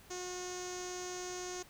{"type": "tone with low-pass filter", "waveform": "sawtooth", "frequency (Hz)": 361.9, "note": "F#4", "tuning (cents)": -38, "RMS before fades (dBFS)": -42, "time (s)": [0.1, 1.63], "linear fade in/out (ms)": 10, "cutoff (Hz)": 6400, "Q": 7, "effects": ["pink hiss -59 dBFS RMS until 1.69 s"]}